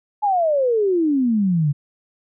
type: exponential sweep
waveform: sine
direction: down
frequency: 859 to 138.6 Hz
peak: -15 dBFS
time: 0.22-1.73 s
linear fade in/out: 20 ms
effects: none